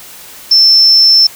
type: tone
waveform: sine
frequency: 5330 Hz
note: E8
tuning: 18 cents sharp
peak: -3 dBFS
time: 0.51-1.27 s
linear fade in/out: 5 ms
effects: white hiss -33 dBFS RMS until 1.35 s